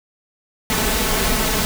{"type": "noise with comb filter", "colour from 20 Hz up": "pink", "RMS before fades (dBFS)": -19, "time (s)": [0.7, 1.65], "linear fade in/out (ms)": 0, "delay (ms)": 4.6, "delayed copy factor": 0.7, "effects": []}